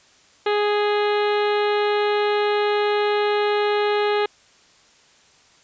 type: harmonic tone with a mistuned harmonic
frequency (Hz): 415.3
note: G#4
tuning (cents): 0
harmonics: 1 / 2 / 3 / 4 / 5 / 6 / 7 / 8 / 9 / 10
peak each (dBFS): -19 / -25 / -29 / -31 / -33 / -35 / -36 / -37 / -38 / -39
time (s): 0.46-4.26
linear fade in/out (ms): 5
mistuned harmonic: 10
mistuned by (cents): -17
effects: white hiss -54 dBFS RMS until 5.63 s + resampled to 16000 Hz